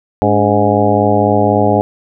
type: harmonic tone with a mistuned harmonic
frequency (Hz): 103.83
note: G#2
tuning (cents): 0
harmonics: 1 / 2 / 3 / 4 / 5 / 6 / 7 / 8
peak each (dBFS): -17 / -17 / -17 / -17 / -17 / -17 / -17 / -17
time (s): 0.22-1.81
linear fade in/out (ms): 0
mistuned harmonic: 3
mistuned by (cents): -94
effects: none